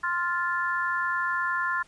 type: chord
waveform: sine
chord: F major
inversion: second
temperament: just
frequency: 1047.7 / 1396.9 / 1746.1 Hz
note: C6 / F6 / A6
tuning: +2 / 0 / -14 cents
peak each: -29 dBFS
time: 0.03-1.83 s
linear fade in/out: 10 ms
effects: pink hiss -58 dBFS RMS until 1.87 s + resampled to 22050 Hz